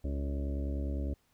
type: harmonic tone with a mistuned harmonic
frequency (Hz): 69.9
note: C#2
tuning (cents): +15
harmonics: 1 / 2 / 3 / 4 / 5 / 6 / 7 / 8 / 9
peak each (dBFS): -32 / -46 / -44 / -41 / -47 / -51 / -57 / -47 / -53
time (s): 0.04-1.14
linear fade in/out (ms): 5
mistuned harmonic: 6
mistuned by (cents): +47
effects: pink hiss -72 dBFS RMS until 1.33 s